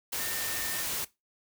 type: tone in noise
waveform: sine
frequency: 1814 Hz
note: A#6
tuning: 48 cents flat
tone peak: -40 dBFS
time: 0.19-0.83 s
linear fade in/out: 10 ms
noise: white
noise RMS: -33 dBFS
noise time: 0.12-1.05 s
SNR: -10 dB
effects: noise-tail reverb RT60 0.2 s tail -18 dB re dry